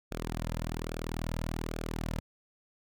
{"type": "tone with flanger", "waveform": "sawtooth", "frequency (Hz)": 40.22, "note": "E1", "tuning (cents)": -42, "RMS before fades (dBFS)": -36, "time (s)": [0.11, 2.2], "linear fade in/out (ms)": 10, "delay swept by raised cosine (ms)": [1, 2.7], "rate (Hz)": 1.2, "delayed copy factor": -0.6, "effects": []}